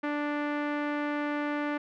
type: tone with low-pass filter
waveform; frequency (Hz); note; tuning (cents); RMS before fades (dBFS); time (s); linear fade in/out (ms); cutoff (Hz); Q
sawtooth; 293.7; D4; 0; -31; 0.03-1.78; 10; 1900; 1.7
effects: none